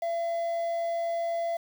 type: tone with quantisation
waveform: triangle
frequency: 676 Hz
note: E5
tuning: 43 cents sharp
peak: -25 dBFS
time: 0.02-1.57 s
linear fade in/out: 5 ms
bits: 8
effects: none